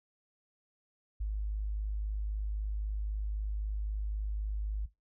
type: tone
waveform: sine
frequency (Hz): 51.91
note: G#1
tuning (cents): 0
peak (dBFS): -31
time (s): 1.2-4.86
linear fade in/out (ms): 10
effects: noise-tail reverb RT60 0.2 s tail -17 dB re dry